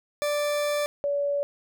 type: tone pair in turn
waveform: 40% pulse / sine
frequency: 587.3 / 570.9 Hz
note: D5 / D5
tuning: 0 / -49 cents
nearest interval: unison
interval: 49 cents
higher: first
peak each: -23 dBFS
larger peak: neither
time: 0.22-0.86 / 1.04-1.43 s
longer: first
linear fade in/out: 0 ms
effects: none